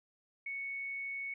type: tone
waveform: sine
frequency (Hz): 2217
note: C#7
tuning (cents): 0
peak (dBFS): -37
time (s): 0.46-1.34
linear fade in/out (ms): 5
effects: none